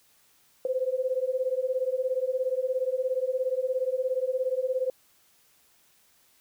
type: beating tone pair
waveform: sine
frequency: 507 / 524 Hz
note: B4 / C5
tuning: +45 / +2 cents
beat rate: 17 Hz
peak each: -28 dBFS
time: 0.65-4.9 s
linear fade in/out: 2 ms
effects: white hiss -63 dBFS RMS until 6.4 s